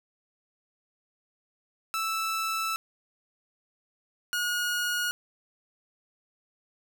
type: tone pair in turn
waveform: sawtooth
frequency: 1318.5 / 1443 Hz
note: E6 / F#6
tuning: 0 / -44 cents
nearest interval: major second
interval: 156 cents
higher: second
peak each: -24 / -23 dBFS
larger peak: second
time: 1.94-2.76 / 4.33-5.11 s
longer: first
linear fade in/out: 0 ms
effects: none